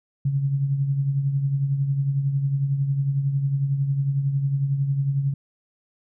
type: tone with tremolo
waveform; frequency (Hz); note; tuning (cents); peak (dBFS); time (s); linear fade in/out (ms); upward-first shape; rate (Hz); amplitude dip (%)
sine; 138.59; C#3; 0; -17; 0.25-5.34; 5; triangle; 11; 60
effects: none